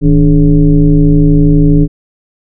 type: tone with frequency modulation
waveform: sine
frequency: 158.2 Hz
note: D#3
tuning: 29 cents sharp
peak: -3 dBFS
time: 0.01-1.88 s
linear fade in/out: 50 ms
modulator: 132 Hz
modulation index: 1.3
effects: none